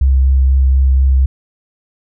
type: tone with vibrato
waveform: sine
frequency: 66.3 Hz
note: C2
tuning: 23 cents sharp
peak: -7 dBFS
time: 0.01-1.26 s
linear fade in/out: 5 ms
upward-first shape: triangle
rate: 4.1 Hz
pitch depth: 16 cents each way
effects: none